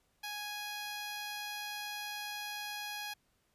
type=tone; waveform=10% pulse; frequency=830.6 Hz; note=G#5; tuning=in tune; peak=-31 dBFS; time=0.23-3.14 s; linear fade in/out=10 ms; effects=pink hiss -75 dBFS RMS until 3.54 s + resampled to 32000 Hz